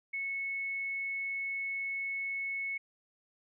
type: tone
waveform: sine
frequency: 2201 Hz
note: C#7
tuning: 13 cents flat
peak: -33 dBFS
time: 0.13-2.78 s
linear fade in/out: 10 ms
effects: none